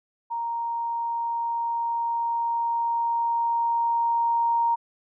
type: tone with level ramp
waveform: sine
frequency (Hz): 932.3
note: A#5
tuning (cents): 0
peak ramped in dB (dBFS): -26 to -19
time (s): 0.3-4.76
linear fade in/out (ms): 20
effects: none